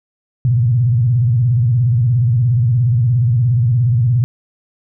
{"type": "tone with vibrato", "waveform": "sine", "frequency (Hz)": 120, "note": "B2", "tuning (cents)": -49, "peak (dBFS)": -10, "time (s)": [0.45, 4.24], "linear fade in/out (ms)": 0, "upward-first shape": "square", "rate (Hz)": 17, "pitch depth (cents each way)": 130, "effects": []}